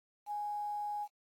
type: tone with quantisation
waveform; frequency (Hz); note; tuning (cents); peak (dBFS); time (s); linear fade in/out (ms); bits
sine; 830; G#5; -1; -35; 0.26-1.08; 50; 10
effects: AAC 64 kbps